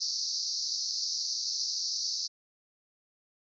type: band-pass noise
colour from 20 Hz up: pink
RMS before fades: -33 dBFS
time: 0-2.28 s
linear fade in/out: 20 ms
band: 4300 to 6000 Hz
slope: 96 dB/octave
effects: none